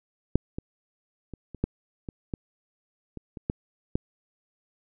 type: clicks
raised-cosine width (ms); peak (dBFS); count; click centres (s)
3; -6 / -19 / -25 / -26 / -11 / -22 / -17 / -24 / -25 / -13 / -11; 11; 0.356 / 0.585 / 1.337 / 1.547 / 1.64 / 2.088 / 2.338 / 3.173 / 3.372 / 3.499 / 3.955
effects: none